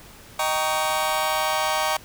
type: chord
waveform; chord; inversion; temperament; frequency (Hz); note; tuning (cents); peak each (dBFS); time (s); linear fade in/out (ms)
sawtooth; Eb dominant seventh; none; just; 622.3 / 777.8 / 933.4 / 1120.1; Eb5 / G5 / Bb5 / Db6; 0 / -14 / +2 / +18; -23; 0.39-1.97; 5
effects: pink hiss -46 dBFS RMS until 2.04 s